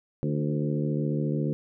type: harmonic tone with a mistuned harmonic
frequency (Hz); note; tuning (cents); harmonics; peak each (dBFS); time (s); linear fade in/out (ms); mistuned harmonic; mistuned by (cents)
74.2; D2; +18; 2 / 3 / 4 / 5 / 6 / 7; -27 / -31 / -33 / -35 / -37 / -38; 0.23-1.53; 0; 5; -39
effects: none